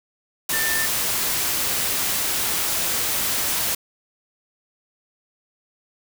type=tone in noise; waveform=sine; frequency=1787 Hz; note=A6; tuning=26 cents sharp; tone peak=-24 dBFS; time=0.53-0.86 s; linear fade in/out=5 ms; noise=white; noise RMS=-23 dBFS; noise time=0.49-3.75 s; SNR=-4 dB; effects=none